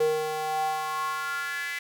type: tone with high-pass filter sweep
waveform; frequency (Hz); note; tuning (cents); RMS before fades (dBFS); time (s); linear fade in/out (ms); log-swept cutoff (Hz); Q
square; 155.1; D#3; -5; -29; 0-1.79; 5; 460 to 2000; 5.6
effects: none